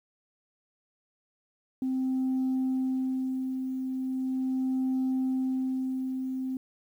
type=tone with tremolo; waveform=sine; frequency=260.4 Hz; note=C4; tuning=8 cents flat; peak=-23 dBFS; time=1.82-6.57 s; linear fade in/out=2 ms; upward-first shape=sine; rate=0.39 Hz; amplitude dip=50%; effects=tanh soft clip ceiling -23 dBFS + 10-bit